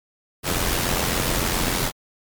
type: noise with amplitude modulation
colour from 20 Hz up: pink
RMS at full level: -20 dBFS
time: 0.43-1.92 s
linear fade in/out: 50 ms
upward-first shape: sine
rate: 87.3 Hz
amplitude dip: 55%
effects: MP3 96 kbps